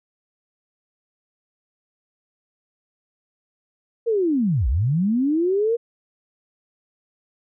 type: linear two-way sweep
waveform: sine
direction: down then up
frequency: 478 to 51.91 to 478 Hz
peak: -17 dBFS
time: 4.06-5.77 s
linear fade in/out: 20 ms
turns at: 4.68 s
effects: none